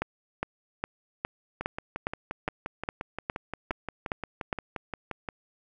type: two click trains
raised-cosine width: 0.5 ms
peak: -18 / -13 dBFS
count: 22 / 12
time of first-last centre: 1.61-5.288 / 0.02-4.528 s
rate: 5.71 / 2.44 Hz
effects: none